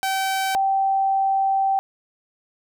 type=tone pair in turn; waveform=sawtooth / sine; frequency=770 / 777.6 Hz; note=G5 / G5; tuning=-31 / -14 cents; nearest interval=unison; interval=17 cents; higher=second; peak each=-17 dBFS; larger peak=neither; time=0.03-0.55 / 0.55-1.79 s; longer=second; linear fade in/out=0 ms; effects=none